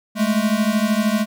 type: beating tone pair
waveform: square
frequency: 207.7 / 220.7 Hz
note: G#3 / A3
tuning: 0 / +5 cents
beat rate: 13 Hz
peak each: -20 / -20 dBFS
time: 0.15-1.26 s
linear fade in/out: 50 ms
effects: none